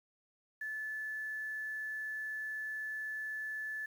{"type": "tone with quantisation", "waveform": "sine", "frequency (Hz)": 1736, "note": "A6", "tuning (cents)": -24, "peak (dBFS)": -37, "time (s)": [0.61, 3.86], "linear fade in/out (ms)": 5, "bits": 10, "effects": []}